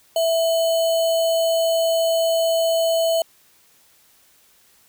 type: tone with sample-and-hold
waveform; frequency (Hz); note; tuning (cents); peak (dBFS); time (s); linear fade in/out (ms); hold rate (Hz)
sine; 659.3; E5; 0; -16; 0.16-3.22; 2; 3675
effects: white hiss -56 dBFS RMS until 4.88 s